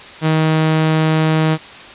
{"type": "tone", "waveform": "sawtooth", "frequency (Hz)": 157.8, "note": "D#3", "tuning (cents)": 25, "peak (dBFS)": -8, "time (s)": [0.21, 1.58], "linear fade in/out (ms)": 50, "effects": ["white hiss -35 dBFS RMS until 1.94 s", "resampled to 8000 Hz"]}